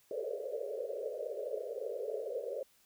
pink band-pass noise, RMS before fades -39 dBFS, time 0.11-2.63 s, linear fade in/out 2 ms, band 410 to 610 Hz, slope 96 dB/octave, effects white hiss -68 dBFS RMS until 2.85 s

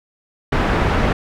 pink low-pass noise, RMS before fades -17 dBFS, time 0.52-1.13 s, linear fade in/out 5 ms, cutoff 1900 Hz, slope 12 dB/octave, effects none

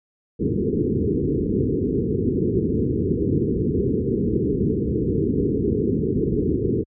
white low-pass noise, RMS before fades -21 dBFS, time 0.39-6.84 s, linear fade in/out 20 ms, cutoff 450 Hz, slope 96 dB/octave, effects high-pass 60 Hz 12 dB/octave

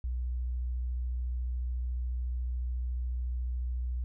sine tone with vibrato, 61.5 Hz, B1, 7 cents flat, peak -30 dBFS, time 0.04-4.04 s, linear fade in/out 0 ms, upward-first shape square, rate 14 Hz, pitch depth 13 cents each way, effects none

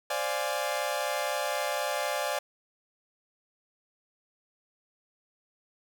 sawtooth chord, D half-diminished seventh, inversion third, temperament equal, 523.3 / 587.3 / 698.5 / 830.6 Hz, C5 / D5 / F5 / Ab5, 0 / 0 / 0 / 0 cents, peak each -32 / -28 / -32 / -31 dBFS, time 0.1-2.39 s, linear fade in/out 5 ms, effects none

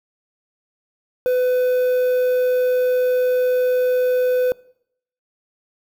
triangle tone with quantisation, 502 Hz, B4, 28 cents sharp, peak -13 dBFS, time 1.26-4.52 s, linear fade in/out 0 ms, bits 6, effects noise-tail reverb RT60 0.7 s tail -23 dB re dry

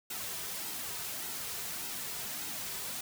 white noise with flanger, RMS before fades -39 dBFS, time 0.1-3.01 s, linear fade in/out 5 ms, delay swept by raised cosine 1.7 to 3.7 ms, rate 1.7 Hz, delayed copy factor -0.5, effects none

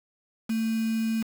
sine tone with quantisation, 223.8 Hz, A3, 30 cents sharp, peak -24 dBFS, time 0.49-1.23 s, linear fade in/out 10 ms, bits 6, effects none

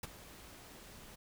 pink noise with ADSR envelope, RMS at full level -39 dBFS, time 0.03-1.16 s, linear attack 4 ms, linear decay 24 ms, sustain -15 dB, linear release 14 ms, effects none

